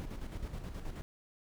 brown noise with tremolo, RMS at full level -39 dBFS, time 0-1.02 s, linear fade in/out 0 ms, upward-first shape square, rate 9.4 Hz, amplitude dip 50%, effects none

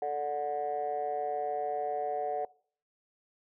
sine chord, D major, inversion second, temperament just, 440.5 / 587.3 / 734.2 Hz, A4 / D5 / F#5, +2 / 0 / -14 cents, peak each -35 / -35 / -31 dBFS, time 0.02-2.45 s, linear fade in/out 2 ms, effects noise-tail reverb RT60 0.5 s tail -24 dB re dry + tanh soft clip ceiling -24 dBFS

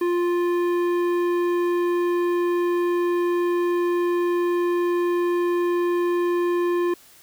sine tone with tanh clipping, 349.8 Hz, F4, 3 cents sharp, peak -21 dBFS, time 0.01-6.94 s, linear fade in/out 5 ms, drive 13 dB, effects white hiss -51 dBFS RMS until 7.22 s

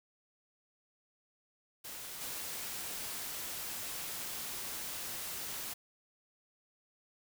white noise with level steps, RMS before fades -45 / -41 dBFS, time 1.84-5.74 s, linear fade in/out 10 ms, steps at 2.2 s, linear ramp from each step 20 ms, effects none

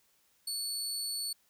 25% pulse tone, 4438 Hz, C#8, 1 cent sharp, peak -29 dBFS, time 0.47-1.33 s, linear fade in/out 5 ms, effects white hiss -70 dBFS RMS until 1.49 s

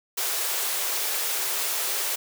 white high-pass noise, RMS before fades -27 dBFS, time 0.17-2.16 s, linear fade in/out 10 ms, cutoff 350 Hz, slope 96 dB/octave, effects none

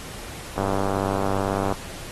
click train, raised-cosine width 1 ms, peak -11 dBFS, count 113, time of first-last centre 0.58-1.724 s, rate 97.9 Hz, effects pink hiss -38 dBFS RMS until 2.11 s + AAC 32 kbps

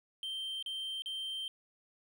triangle tone with dropouts, 3136 Hz, G7, in tune, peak -35 dBFS, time 0.23-1.48 s, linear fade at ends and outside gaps 1 ms, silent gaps 0.626-0.661 / 1.021-1.059 s, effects none

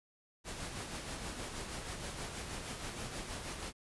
pink noise with tremolo, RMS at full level -41 dBFS, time 0.44-3.73 s, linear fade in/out 50 ms, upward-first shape sine, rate 6.3 Hz, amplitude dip 40%, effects resampled to 24000 Hz

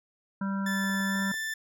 harmonic tone, 195.6 Hz, G3, 4 cents flat, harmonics 1 / 3 / 5 / 7 / 8, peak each -28 / -45 / -40 / -40 / -44 dBFS, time 0.41-1.32 s, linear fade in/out 5 ms
40% pulse tone with pitch glide, 1750 to 1766.2 Hz, A6 to A6, -10 to +6 cents, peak -30 dBFS, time 0.66-1.54 s, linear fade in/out 5 ms, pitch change +16 cents, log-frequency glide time 1.08-1.16 s
clicks, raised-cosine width 1 ms, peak -34 dBFS, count 8, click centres 0.841 / 0.897 / 0.943 / 1.005 / 1.157 / 1.191 / 1.223 / 1.341 s
effects none

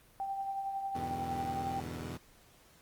sine tone with tremolo, 784 Hz, G5, in tune, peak -32 dBFS, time 0.2-1.8 s, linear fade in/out 0 ms, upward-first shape triangle, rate 11 Hz, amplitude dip 45%
15% pulse chord, E dominant seventh, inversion none, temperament equal with one note detuned, 82.41 / 101.87 / 123.47 / 146.83 Hz, E2 / G#2 / B2 / D3, 0 / -33 / 0 / 0 cents, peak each -36 / -42 / -38 / -41 dBFS, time 0.94-2.18 s, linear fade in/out 20 ms
effects pink hiss -62 dBFS RMS until 2.81 s + Opus 32 kbps

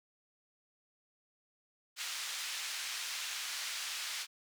white band-pass noise, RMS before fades -40 dBFS, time 1.96-4.27 s, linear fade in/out 50 ms, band 1500 to 5600 Hz, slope 12 dB/octave, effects none

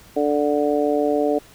harmonic tone, 146.83 Hz, D3, in tune, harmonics 2 / 3 / 4 / 5, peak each -22 / -21 / -22 / -26 dBFS, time 0.16-1.39 s, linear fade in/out 10 ms, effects pink hiss -48 dBFS RMS until 1.54 s

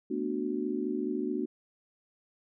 sine chord, B minor seventh, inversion third, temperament just, 222.2 / 246.9 / 296.3 / 370.4 Hz, A3 / B3 / D4 / F#4, +17 / 0 / +15 / +2 cents, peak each -37 / -35 / -34 / -34 dBFS, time 0.1-1.46 s, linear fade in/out 10 ms, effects none

